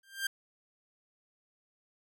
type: tone with exponential growth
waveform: sawtooth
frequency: 1586 Hz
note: G6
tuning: 20 cents sharp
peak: -24 dBFS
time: 0.03-0.27 s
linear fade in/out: 5 ms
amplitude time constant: 52 ms
effects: none